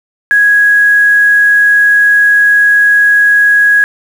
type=tone with quantisation; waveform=sine; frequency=1661.2 Hz; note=G#6; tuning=in tune; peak=-4 dBFS; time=0.31-3.84 s; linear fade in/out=0 ms; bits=5; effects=none